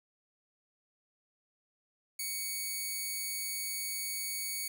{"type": "tone", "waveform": "5% pulse", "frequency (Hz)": 2236, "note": "C#7", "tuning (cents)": 14, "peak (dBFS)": -25, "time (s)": [2.19, 4.68], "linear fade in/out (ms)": 5, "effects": []}